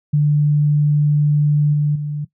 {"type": "tone with level steps", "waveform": "sine", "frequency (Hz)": 147.9, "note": "D3", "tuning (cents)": 13, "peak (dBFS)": [-11, -13, -20], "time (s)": [0.13, 2.25], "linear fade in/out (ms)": 10, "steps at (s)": [1.73, 1.95], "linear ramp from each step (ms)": 10, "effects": ["noise-tail reverb RT60 0.1 s tail -17 dB re dry"]}